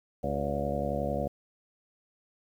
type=harmonic tone with a mistuned harmonic; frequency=71.1 Hz; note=C#2; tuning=45 cents sharp; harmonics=1 / 2 / 3 / 4 / 5 / 6 / 7 / 8 / 9 / 10; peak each=-37 / -37 / -36 / -40 / -44 / -44 / -36 / -33 / -43 / -37 dBFS; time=0.23-1.28 s; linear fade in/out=10 ms; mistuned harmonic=6; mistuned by=-68 cents; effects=10-bit